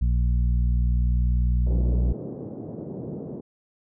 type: harmonic tone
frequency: 60.2 Hz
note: B1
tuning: 44 cents flat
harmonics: 1 / 2 / 3 / 4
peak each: -19 / -28 / -33 / -43 dBFS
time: 0.01-2.13 s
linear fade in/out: 10 ms
type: band-pass noise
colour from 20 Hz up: pink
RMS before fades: -35 dBFS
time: 1.66-3.41 s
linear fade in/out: 10 ms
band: 120 to 510 Hz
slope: 24 dB/octave
effects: none